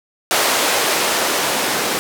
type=noise with band-pass filter sweep; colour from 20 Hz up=blue; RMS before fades=-18 dBFS; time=0.31-1.99 s; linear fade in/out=0 ms; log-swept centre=540 to 320 Hz; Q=0.83; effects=none